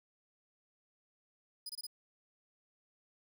sawtooth tone bursts, 4978 Hz, D#8, in tune, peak -38 dBFS, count 4, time 1.66-1.868 s, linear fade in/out 5 ms, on 34 ms, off 24 ms, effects none

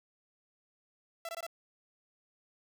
sawtooth tone bursts, 668 Hz, E5, 23 cents sharp, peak -34 dBFS, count 4, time 1.25-1.466 s, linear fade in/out 2 ms, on 39 ms, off 20 ms, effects none

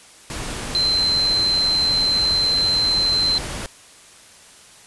sine tone in noise, 4095 Hz, C8, 38 cents flat, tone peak -16 dBFS, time 0.75-3.38 s, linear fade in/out 0 ms, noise pink, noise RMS -29 dBFS, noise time 0.3-3.66 s, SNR +10 dB, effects white hiss -46 dBFS RMS until 4.86 s + resampled to 24000 Hz

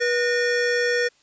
square tone pair together, 484.2 / 1832.2 Hz, B4 / A#6, -34 / -30 cents, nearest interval octave + major seventh, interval 2304 cents, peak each -22 / -24 dBFS, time 0-1.09 s, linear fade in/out 20 ms, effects white hiss -60 dBFS RMS until 1.22 s + resampled to 16000 Hz

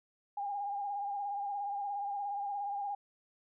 sine tone with vibrato, 808 Hz, G#5, 48 cents flat, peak -34 dBFS, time 0.37-2.95 s, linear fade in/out 5 ms, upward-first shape sine, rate 17 Hz, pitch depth 40 cents each way, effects none

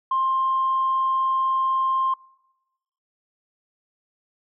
sine tone, 1056 Hz, C6, 16 cents sharp, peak -18 dBFS, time 0.11-2.14 s, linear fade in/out 5 ms, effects noise-tail reverb RT60 1.0 s tail -24 dB re dry + tanh soft clip ceiling -14 dBFS

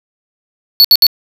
square tone bursts, 4435 Hz, C#8, in tune, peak -3 dBFS, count 3, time 0.8-1.067 s, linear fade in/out 0 ms, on 45 ms, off 66 ms, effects none

